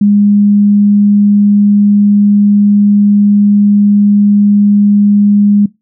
sine tone, 204.6 Hz, G#3, 26 cents flat, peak -4 dBFS, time 0.01-5.66 s, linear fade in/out 5 ms, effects noise-tail reverb RT60 0.2 s tail -21 dB re dry

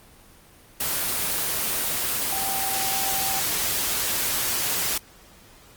sine tone in noise, 777 Hz, G5, 16 cents flat, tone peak -30 dBFS, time 2.32-3.4 s, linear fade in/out 5 ms, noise white, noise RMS -25 dBFS, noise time 0.8-4.98 s, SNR -8 dB, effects pink hiss -51 dBFS RMS until 5.76 s + Opus 24 kbps

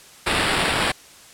white noise with sample-and-hold, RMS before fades -21 dBFS, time 0.26-0.92 s, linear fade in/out 10 ms, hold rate 6300 Hz, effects white hiss -46 dBFS RMS until 1.33 s + low-pass 10000 Hz 12 dB/octave

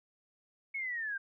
sine linear sweep, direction down, 2217 to 1560 Hz, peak -34 dBFS, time 0.74-1.18 s, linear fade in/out 10 ms, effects none

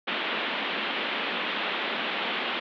white band-pass noise, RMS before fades -30 dBFS, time 0.07-2.6 s, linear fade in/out 10 ms, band 190 to 3500 Hz, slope 48 dB/octave, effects none

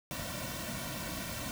pink noise with comb filter, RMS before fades -39 dBFS, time 0.11-1.51 s, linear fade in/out 0 ms, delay 2.4 ms, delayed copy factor -0.85, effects none

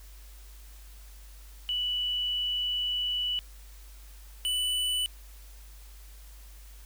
sine / square tone pair in turn, 2960 / 2979 Hz, F#7 / F#7, 0 / +11 cents, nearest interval unison, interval 11 cents, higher second, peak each -27 dBFS, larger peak neither, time 1.69-3.39 / 4.45-5.06 s, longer first, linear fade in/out 0 ms, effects added 50 Hz sine -46 dBFS peak until 6.85 s + white hiss -56 dBFS RMS until 6.85 s

